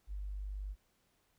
sine tone, 49.61 Hz, G1, 21 cents sharp, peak -38 dBFS, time 0.07-0.76 s, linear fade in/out 50 ms, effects pink hiss -75 dBFS RMS until 1.38 s

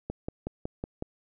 click train, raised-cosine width 2 ms, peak -19 dBFS, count 6, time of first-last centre 0.1-1.024 s, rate 5.41 Hz, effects none

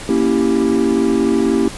triangle chord, A# diminished seventh, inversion none, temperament equal, 233.1 / 277.2 / 329.6 / 392 Hz, A#3 / C#4 / E4 / G4, 0 / 0 / 0 / 0 cents, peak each -16 dBFS, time 0.09-1.68 s, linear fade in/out 2 ms, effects pink hiss -31 dBFS RMS until 1.77 s + resampled to 24000 Hz

